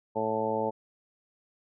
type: harmonic tone with a mistuned harmonic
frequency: 110 Hz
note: A2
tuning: in tune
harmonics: 1 / 2 / 3 / 4 / 5 / 6 / 7 / 8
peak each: -43 / -36 / -39 / -32 / -32 / -37 / -39 / -32 dBFS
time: 0.15-0.71 s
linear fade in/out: 20 ms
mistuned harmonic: 1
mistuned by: +19 cents
effects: none